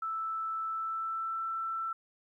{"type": "tone with pitch glide", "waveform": "sine", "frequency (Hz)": [1318.5, 1333.8], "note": ["E6", "E6"], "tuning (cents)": [0, 20], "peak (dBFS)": -32, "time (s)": [0.02, 1.93], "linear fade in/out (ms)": 5, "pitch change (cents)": 20, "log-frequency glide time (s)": [0.68, 1.42], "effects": ["12-bit"]}